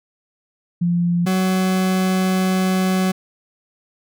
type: tone pair in turn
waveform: sine / 40% pulse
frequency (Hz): 173.3 / 186.94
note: F3 / F#3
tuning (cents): -13 / +18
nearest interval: minor second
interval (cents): 131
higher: second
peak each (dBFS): -15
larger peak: neither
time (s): 0.81-1.26 / 1.26-3.12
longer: second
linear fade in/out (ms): 10
effects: none